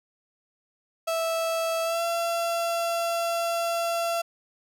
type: tone with pitch glide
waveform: 35% pulse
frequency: 657 to 677.4 Hz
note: E5 to E5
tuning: -6 to +47 cents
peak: -23 dBFS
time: 1.07-4.22 s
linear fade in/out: 10 ms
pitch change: +53 cents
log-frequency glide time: 1.83-2.02 s
effects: none